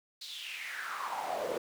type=noise with high-pass filter sweep; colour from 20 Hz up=brown; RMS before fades=-38 dBFS; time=0.21-1.58 s; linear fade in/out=5 ms; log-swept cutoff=4300 to 440 Hz; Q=5.6; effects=none